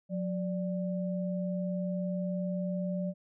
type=tone pair together; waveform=sine; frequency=181.29 / 587.3 Hz; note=F#3 / D5; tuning=-35 / 0 cents; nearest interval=octave + minor sixth; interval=2035 cents; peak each=-31 / -37 dBFS; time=0.09-3.14 s; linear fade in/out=50 ms; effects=none